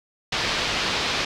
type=low-pass noise; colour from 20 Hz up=white; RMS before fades=-25 dBFS; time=0.32-1.25 s; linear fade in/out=5 ms; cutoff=4600 Hz; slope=24 dB/octave; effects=none